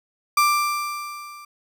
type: tone with level ramp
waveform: 35% pulse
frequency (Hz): 1180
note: D6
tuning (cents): +8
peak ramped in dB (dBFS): -12 to -38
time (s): 0.37-1.45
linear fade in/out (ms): 5
effects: none